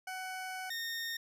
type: tone pair in turn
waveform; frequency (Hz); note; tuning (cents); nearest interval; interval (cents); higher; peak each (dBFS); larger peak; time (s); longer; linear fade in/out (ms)
20% pulse; 748 / 1838.6; F#5 / A#6; +19 / -24; octave + major third; 1557; second; -34 / -31; second; 0.07-0.7 / 0.7-1.17; first; 5
effects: resampled to 32000 Hz